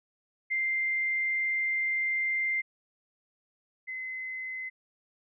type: tone pair in turn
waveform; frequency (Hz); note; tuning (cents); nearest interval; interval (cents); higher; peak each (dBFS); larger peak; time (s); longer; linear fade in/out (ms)
sine; 2093 / 2046; C7 / C7; 0 / -39; unison; 39; first; -26 / -34; first; 0.5-2.62 / 3.87-4.7; first; 20
effects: none